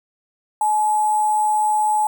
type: tone with sample-and-hold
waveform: sine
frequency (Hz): 852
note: G#5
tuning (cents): +44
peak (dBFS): -15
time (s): 0.61-2.07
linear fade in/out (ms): 2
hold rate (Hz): 8820
effects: none